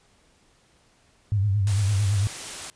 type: tone with vibrato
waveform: sine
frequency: 100.7 Hz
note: G2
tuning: 47 cents sharp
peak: -19 dBFS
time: 1.32-2.27 s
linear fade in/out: 0 ms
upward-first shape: sine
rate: 8.9 Hz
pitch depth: 90 cents each way
type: noise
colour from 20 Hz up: white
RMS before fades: -35 dBFS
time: 1.67-2.7 s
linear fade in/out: 0 ms
effects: pink hiss -61 dBFS RMS until 2.75 s + resampled to 22050 Hz